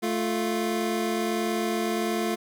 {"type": "tone pair together", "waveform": "25% pulse", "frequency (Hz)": [219, 349.2], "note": ["A3", "F4"], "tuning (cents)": [-8, 0], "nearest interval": "minor sixth", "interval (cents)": 808, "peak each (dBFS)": -24, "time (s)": [0.02, 2.36], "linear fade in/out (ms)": 20, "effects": []}